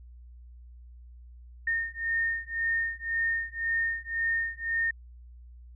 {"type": "beating tone pair", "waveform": "sine", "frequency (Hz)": [1830, 1831.9], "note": ["A#6", "A#6"], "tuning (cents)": [-32, -31], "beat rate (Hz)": 1.9, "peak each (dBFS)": -30, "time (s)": [1.67, 4.91], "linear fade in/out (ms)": 5, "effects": ["added 60 Hz sine -46 dBFS peak until 5.75 s"]}